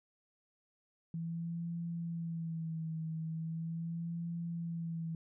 sine tone with vibrato, 164.81 Hz, E3, in tune, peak -36 dBFS, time 1.14-5.15 s, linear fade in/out 2 ms, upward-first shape sine, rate 0.39 Hz, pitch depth 48 cents each way, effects none

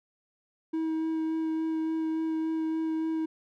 triangle tone with vibrato, 320 Hz, D#4, 49 cents sharp, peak -25 dBFS, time 0.73-3.26 s, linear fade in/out 10 ms, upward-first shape sine, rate 3.5 Hz, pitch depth 10 cents each way, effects none

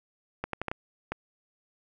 clicks, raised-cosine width 0.5 ms, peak -16 dBFS, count 6, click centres 0.44 / 0.533 / 0.616 / 0.683 / 0.715 / 1.12 s, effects none

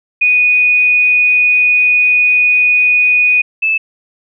sine tone pair in turn, 2476 / 2623 Hz, D#7 / E7, -9 / -9 cents, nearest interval minor second, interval 100 cents, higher second, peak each -7 / -10 dBFS, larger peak first, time 0.21-3.42 / 3.62-3.78 s, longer first, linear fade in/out 10 ms, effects none

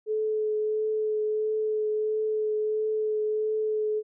sine tone with vibrato, 430.3 Hz, A4, 39 cents flat, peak -24 dBFS, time 0.06-4.03 s, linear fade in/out 50 ms, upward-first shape triangle, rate 1.5 Hz, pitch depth 14 cents each way, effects none

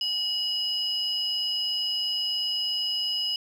sine tone pair together, 2915 / 5046 Hz, F#7 / D#8, -26 / +23 cents, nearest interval major sixth, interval 949 cents, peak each -27 dBFS, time 0.01-3.36 s, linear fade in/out 2 ms, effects tanh soft clip ceiling -19 dBFS + 9-bit

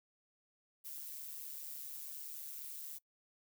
violet noise with amplitude modulation, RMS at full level -44 dBFS, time 0.84-2.99 s, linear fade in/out 20 ms, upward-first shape sine, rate 144 Hz, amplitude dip 60%, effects noise-tail reverb RT60 0.1 s tail -23 dB re dry

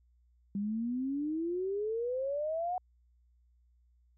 sine exponential sweep, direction up, 196.8 to 741 Hz, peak -31 dBFS, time 0.55-2.78 s, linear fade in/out 2 ms, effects added 60 Hz sine -64 dBFS peak until 4.17 s

